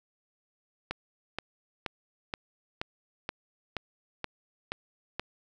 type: click train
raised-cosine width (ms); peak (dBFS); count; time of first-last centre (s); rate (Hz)
0.3; -16; 10; 0.91-5.196; 2.1
effects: none